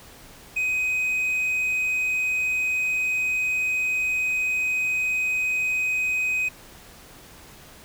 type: tone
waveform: triangle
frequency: 2513 Hz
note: D#7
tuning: 17 cents sharp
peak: -20 dBFS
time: 0.56-6.49 s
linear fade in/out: 10 ms
effects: pink hiss -47 dBFS RMS until 7.84 s